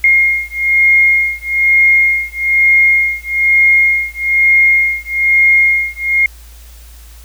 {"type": "beating tone pair", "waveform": "sine", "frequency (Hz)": [2137, 2138.1], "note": ["C7", "C7"], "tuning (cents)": [36, 37], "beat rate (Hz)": 1.1, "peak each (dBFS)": -11, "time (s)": [0.04, 6.26], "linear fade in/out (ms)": 2, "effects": ["added 57 Hz sine -34 dBFS peak until 7.24 s", "white hiss -43 dBFS RMS until 7.24 s"]}